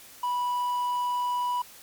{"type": "tone", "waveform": "triangle", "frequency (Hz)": 982, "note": "B5", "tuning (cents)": -10, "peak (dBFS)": -23, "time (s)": [0.23, 1.62], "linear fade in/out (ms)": 5, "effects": ["white hiss -49 dBFS RMS until 1.82 s", "MP3 96 kbps"]}